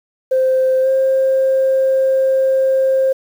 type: tone with pitch glide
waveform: sine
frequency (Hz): 521 to 530.1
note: C5 to C5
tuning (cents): -7 to +23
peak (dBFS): -10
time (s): 0.31-3.13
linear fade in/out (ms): 10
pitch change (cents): +30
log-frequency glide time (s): 0.82-0.88
effects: tanh soft clip ceiling -7 dBFS + 7-bit